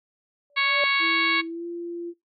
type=tone with exponential growth; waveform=sine; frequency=577 Hz; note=D5; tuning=31 cents flat; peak=-22 dBFS; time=0.5-0.84 s; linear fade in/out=1 ms; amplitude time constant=73 ms
type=harmonic tone; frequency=554.4 Hz; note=C#5; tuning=in tune; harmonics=2 / 3 / 4 / 5 / 6 / 7 / 8; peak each=-27 / -29 / -22 / -31 / -33 / -30 / -33 dBFS; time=0.56-1.42 s; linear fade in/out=20 ms
type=tone with pitch glide; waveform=sine; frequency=329.6 to 343.4 Hz; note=E4 to F4; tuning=0 to -29 cents; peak=-30 dBFS; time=0.99-2.14 s; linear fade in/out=50 ms; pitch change=+71 cents; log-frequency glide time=1.47-1.66 s
effects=noise-tail reverb RT60 0.2 s tail -22 dB re dry